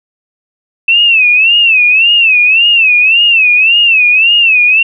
sine tone with vibrato, 2637 Hz, E7, in tune, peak -4 dBFS, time 0.88-4.83 s, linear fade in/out 5 ms, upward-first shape sine, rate 1.8 Hz, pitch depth 140 cents each way, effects none

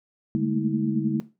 sine tone cluster, 145.5 / 206.3 / 218.9 / 228.6 / 321.3 Hz, D3 / G#3 / A3 / A#3 / E4, -16 / -11 / -9 / -34 / -44 cents, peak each -28 dBFS, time 0.35-1.2 s, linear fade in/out 0 ms, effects noise-tail reverb RT60 0.3 s tail -17 dB re dry

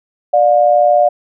sine tone pair together, 593 / 713.4 Hz, D5 / F5, +17 / +37 cents, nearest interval minor third, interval 320 cents, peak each -10 dBFS, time 0.33-1.09 s, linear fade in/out 10 ms, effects none

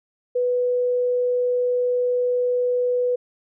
sine tone, 493.9 Hz, B4, in tune, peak -18 dBFS, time 0.35-3.16 s, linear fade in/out 10 ms, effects none

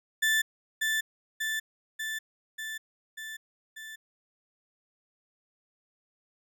35% pulse tone with echo, 1760 Hz, A6, in tune, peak -21 dBFS, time 0.22-0.42 s, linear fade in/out 10 ms, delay 590 ms, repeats 6, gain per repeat -3 dB, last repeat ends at 3.96 s, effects none

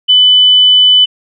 sine tone, 3000 Hz, F#7, 23 cents sharp, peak -3 dBFS, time 0.08-1.06 s, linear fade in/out 20 ms, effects none

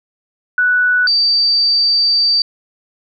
sine tone pair in turn, 1480 / 4639 Hz, F#6 / D8, 0 / -22 cents, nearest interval octave + minor sixth, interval 1978 cents, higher second, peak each -10 dBFS, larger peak neither, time 0.58-1.07 / 1.07-2.42 s, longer second, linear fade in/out 2 ms, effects none

